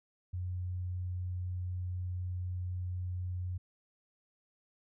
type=tone; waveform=sine; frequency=90.4 Hz; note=F#2; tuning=40 cents flat; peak=-34 dBFS; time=0.33-3.58 s; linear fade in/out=10 ms; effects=none